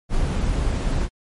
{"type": "noise", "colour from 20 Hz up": "brown", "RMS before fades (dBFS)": -21, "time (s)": [0.09, 1.09], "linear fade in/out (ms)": 50, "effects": ["MP3 48 kbps"]}